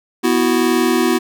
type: chord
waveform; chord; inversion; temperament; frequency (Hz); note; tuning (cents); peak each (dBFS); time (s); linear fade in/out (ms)
square; B suspended fourth; none; just; 246.9 / 329.3 / 370.4; B3 / E4 / F#4; 0 / -2 / +2; -18; 0.23-1.19; 20
effects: none